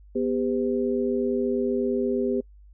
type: tone cluster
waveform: sine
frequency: 246.4 / 399.6 / 508 Hz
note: B3 / G4 / B4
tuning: -4 / +33 / +49 cents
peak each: -26 / -25 / -30 dBFS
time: 0.15-2.41 s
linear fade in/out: 10 ms
effects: noise-tail reverb RT60 0.1 s tail -26 dB re dry + added 50 Hz sine -47 dBFS peak until 2.73 s